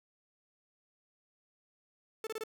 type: tone bursts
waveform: 45% pulse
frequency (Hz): 440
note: A4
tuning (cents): 0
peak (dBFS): -36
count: 4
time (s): 2.24-2.437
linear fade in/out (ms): 2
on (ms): 29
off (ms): 27
effects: none